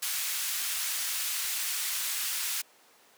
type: band-pass noise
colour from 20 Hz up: white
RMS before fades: -32 dBFS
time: 0.02-2.62 s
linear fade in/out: 10 ms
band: 1500 to 16000 Hz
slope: 12 dB/octave
effects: pink hiss -59 dBFS RMS until 3.17 s + high-pass 400 Hz 12 dB/octave